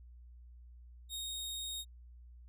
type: tone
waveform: sawtooth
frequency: 3729 Hz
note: A#7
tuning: in tune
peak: -36 dBFS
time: 1.09-1.85 s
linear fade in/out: 50 ms
effects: added 60 Hz sine -52 dBFS peak until 2.48 s